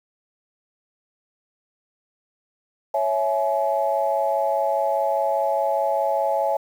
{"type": "chord", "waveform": "sine", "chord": "C# minor", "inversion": "none", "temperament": "equal with one note detuned", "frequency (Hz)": [554.4, 659.3, 847.1], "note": ["C#5", "E5", "G#5"], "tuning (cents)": [0, 0, 34], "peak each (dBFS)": -23, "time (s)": [2.94, 6.57], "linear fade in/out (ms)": 5, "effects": ["tanh soft clip ceiling -9 dBFS", "8-bit"]}